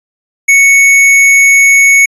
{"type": "tone with hard clipping", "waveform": "sine", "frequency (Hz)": 2217, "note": "C#7", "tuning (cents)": 0, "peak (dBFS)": -4, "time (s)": [0.48, 2.06], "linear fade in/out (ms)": 10, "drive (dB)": 14, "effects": ["resampled to 24000 Hz"]}